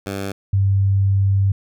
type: tone pair in turn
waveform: 10% pulse / sine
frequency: 98 / 98 Hz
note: G2 / G2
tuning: 0 / 0 cents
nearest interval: unison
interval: 0 cents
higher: neither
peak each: -16 / -13 dBFS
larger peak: second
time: 0.06-0.32 / 0.53-1.52 s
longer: second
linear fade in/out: 5 ms
effects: none